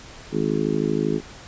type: harmonic tone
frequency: 52.8 Hz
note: G#1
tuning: 29 cents sharp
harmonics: 3 / 4 / 5 / 6 / 7 / 8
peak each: -27 / -27 / -27 / -27 / -27 / -27 dBFS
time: 0.31-1.21 s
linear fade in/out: 50 ms
effects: pink hiss -42 dBFS RMS until 1.47 s + resampled to 16000 Hz